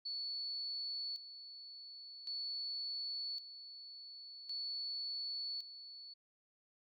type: tone with tremolo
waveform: sine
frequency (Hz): 4435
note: C#8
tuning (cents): 0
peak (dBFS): -39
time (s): 0.05-6.14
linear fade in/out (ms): 10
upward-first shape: square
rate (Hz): 0.45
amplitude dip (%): 70
effects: none